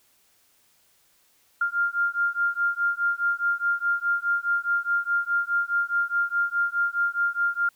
sine beating tone pair, 1396.9 / 1401.7 Hz, F6 / F6, 0 / +6 cents, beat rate 4.8 Hz, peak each -25 dBFS, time 1.61-7.69 s, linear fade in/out 5 ms, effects white hiss -63 dBFS RMS until 7.75 s

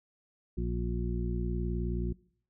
harmonic tone, 59.3 Hz, A#1, 30 cents sharp, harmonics 1 / 2 / 3 / 4 / 6, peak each -32 / -38 / -36 / -41 / -39 dBFS, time 0.57-2.13 s, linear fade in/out 10 ms, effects noise-tail reverb RT60 0.6 s tail -22 dB re dry

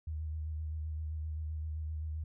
sine tone with vibrato, 77.78 Hz, D#2, in tune, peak -35 dBFS, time 0.07-2.24 s, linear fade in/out 5 ms, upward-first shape square, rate 7.7 Hz, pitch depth 24 cents each way, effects none

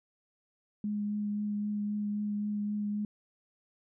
sine tone with vibrato, 207.7 Hz, G#3, in tune, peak -30 dBFS, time 0.84-3.05 s, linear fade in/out 2 ms, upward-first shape triangle, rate 3.8 Hz, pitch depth 14 cents each way, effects none

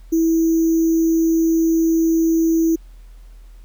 sine tone with sample-and-hold, 327.6 Hz, E4, 11 cents flat, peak -13 dBFS, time 0.12-2.76 s, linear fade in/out 10 ms, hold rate 6300 Hz, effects added 41 Hz sine -38 dBFS peak until 3.64 s + pink hiss -58 dBFS RMS until 3.64 s

